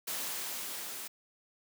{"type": "noise with level ramp", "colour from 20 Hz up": "white", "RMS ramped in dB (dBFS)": [-36, -42], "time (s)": [0.07, 1.08], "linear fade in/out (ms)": 10, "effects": ["high-pass 200 Hz 12 dB/octave"]}